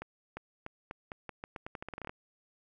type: accelerating click train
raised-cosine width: 0.5 ms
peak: -25 dBFS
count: 18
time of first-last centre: 0.02-2.095 s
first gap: 350 ms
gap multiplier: 0.84
effects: none